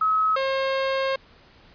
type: tone pair in turn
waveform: sine / sawtooth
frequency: 1282 / 536.4 Hz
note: E6 / C5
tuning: -49 / +43 cents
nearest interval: octave + minor third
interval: 1508 cents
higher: first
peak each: -18 dBFS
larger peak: neither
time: 0.01-0.36 / 0.36-1.16 s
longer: second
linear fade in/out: 5 ms
effects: pink hiss -53 dBFS RMS until 1.74 s + resampled to 11025 Hz